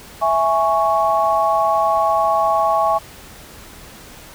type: chord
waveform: sine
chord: C# minor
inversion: first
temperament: equal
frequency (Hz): 659.3 / 830.6 / 1108.7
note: E5 / G#5 / C#6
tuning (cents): 0 / 0 / 0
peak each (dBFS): -18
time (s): 0.21-2.99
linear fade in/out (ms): 20
effects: pink hiss -40 dBFS RMS until 4.34 s